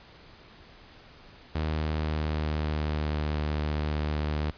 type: tone with pitch glide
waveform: sawtooth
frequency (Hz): 77.78 to 75.43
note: D#2 to D2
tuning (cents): 0 to +47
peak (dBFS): -23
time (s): 1.55-4.51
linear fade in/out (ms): 5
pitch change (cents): -53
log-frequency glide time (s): 1.69-3.29
effects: pink hiss -52 dBFS RMS until 4.57 s + resampled to 11025 Hz